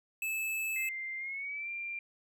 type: tone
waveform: square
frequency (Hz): 2613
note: E7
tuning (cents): -16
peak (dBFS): -33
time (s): 0.22-0.89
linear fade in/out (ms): 2
type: tone with pitch glide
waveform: sine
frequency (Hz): 2093 to 2377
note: C7 to D7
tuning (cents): 0 to +20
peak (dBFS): -36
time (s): 0.76-1.99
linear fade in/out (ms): 2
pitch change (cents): +220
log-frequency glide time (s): 1.17-1.7
effects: none